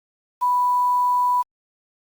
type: tone with quantisation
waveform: sine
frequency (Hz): 987.8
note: B5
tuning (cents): 0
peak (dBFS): -16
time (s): 0.41-1.43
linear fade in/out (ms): 20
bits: 7
effects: Opus 48 kbps